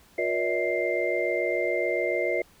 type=tone cluster; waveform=sine; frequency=358.9 / 476.6 / 575 / 642 / 2097 Hz; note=F4 / A#4 / D5 / E5 / C7; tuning=+47 / +38 / -37 / -46 / +3 cents; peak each=-30 dBFS; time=0.18-2.42 s; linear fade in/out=5 ms; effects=pink hiss -57 dBFS RMS until 2.6 s